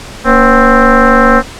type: tone with frequency modulation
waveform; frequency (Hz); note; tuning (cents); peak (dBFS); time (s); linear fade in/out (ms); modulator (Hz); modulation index
sine; 541; C#5; -42; -3; 0.24-1.43; 50; 258; 4.3
effects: pink hiss -28 dBFS RMS until 1.59 s + low-pass 8000 Hz 12 dB/octave